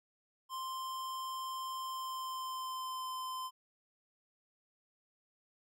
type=tone with pitch glide; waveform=square; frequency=1046.5 to 1031.5 Hz; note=C6 to C6; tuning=0 to -25 cents; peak=-39 dBFS; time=0.49-3.51 s; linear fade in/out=50 ms; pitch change=-25 cents; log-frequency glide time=1.81-3.1 s; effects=none